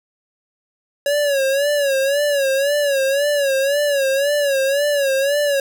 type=tone with vibrato; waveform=square; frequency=560 Hz; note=C#5; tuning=18 cents sharp; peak=-16 dBFS; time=1.06-5.6 s; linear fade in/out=2 ms; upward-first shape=sine; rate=1.9 Hz; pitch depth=84 cents each way; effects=none